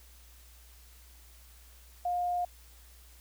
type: tone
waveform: sine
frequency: 710 Hz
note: F5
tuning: 28 cents sharp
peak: -28 dBFS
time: 2.05-2.45 s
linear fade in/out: 5 ms
effects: added 60 Hz sine -54 dBFS peak until 3.2 s + white hiss -59 dBFS RMS until 3.2 s